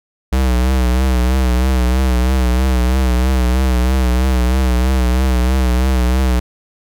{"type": "tone with vibrato", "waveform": "square", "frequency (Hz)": 63.3, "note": "B1", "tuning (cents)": 43, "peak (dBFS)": -12, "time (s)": [0.32, 6.4], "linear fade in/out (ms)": 10, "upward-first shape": "triangle", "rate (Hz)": 3.1, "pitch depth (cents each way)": 79, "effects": []}